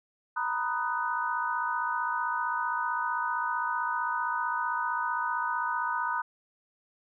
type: chord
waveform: sine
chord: B major seventh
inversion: third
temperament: equal with one note detuned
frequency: 932.3 / 987.8 / 1244.5 / 1493.7 Hz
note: A#5 / B5 / D#6 / F#6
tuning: 0 / 0 / 0 / +16 cents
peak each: -33 dBFS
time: 0.36-6.22 s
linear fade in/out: 10 ms
effects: none